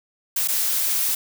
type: noise with dropouts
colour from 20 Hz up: blue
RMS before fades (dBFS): -22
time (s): 0.36-1.15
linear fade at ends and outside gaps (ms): 5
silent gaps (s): 0.476-0.484
effects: none